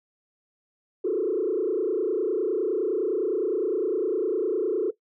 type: tone with frequency modulation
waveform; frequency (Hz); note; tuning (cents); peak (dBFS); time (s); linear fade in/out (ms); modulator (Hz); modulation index
sine; 400.7; G4; +38; -21; 1.04-4.91; 10; 29.8; 2
effects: noise-tail reverb RT60 0.1 s tail -17 dB re dry + tanh soft clip ceiling -17 dBFS